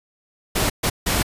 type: noise bursts at uneven times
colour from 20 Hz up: pink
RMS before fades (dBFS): -20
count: 3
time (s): 0.55-0.7 / 0.83-0.9 / 1.06-1.23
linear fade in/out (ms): 10
effects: resampled to 32000 Hz